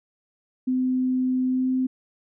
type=tone with pitch glide; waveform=sine; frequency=256 to 258.1 Hz; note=C4 to C4; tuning=-38 to -23 cents; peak=-20 dBFS; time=0.67-1.87 s; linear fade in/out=10 ms; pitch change=+15 cents; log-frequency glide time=1.47-1.69 s; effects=none